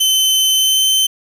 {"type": "tone with pitch glide", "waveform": "sawtooth", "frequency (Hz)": [3064, 3084], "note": ["G7", "G7"], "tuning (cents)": [-40, -29], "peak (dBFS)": -8, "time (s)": [0, 1.07], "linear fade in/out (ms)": 10, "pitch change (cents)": 11, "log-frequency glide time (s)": [0.54, 0.86], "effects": ["7-bit"]}